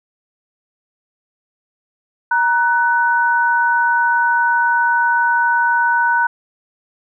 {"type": "tone pair together", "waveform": "sine", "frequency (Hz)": [942, 1494.3], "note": ["A#5", "F#6"], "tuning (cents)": [18, 17], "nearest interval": "minor sixth", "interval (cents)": 799, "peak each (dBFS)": -15, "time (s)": [2.31, 6.27], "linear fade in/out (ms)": 5, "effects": []}